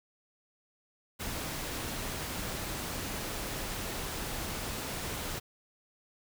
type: noise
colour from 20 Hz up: pink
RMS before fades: -37 dBFS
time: 1.19-5.4 s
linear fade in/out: 20 ms
effects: none